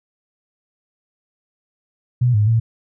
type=tone with pitch steps; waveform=sine; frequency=123.2 / 105 / 113.8 Hz; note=B2 / G#2 / A#2; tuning=-4 / +19 / -41 cents; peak=-12 dBFS; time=2.21-2.6 s; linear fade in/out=10 ms; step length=130 ms; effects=none